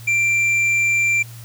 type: tone with hard clipping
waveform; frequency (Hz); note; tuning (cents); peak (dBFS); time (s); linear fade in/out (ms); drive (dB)
triangle; 2360; D7; +8; -16; 0.07-1.23; 10; 8
effects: added 116 Hz sine -35 dBFS peak until 1.44 s + white hiss -44 dBFS RMS until 1.44 s